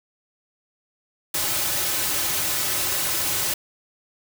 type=noise with comb filter; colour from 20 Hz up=white; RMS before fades=-24 dBFS; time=1.34-3.54 s; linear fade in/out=5 ms; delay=4.3 ms; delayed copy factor=-0.6; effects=none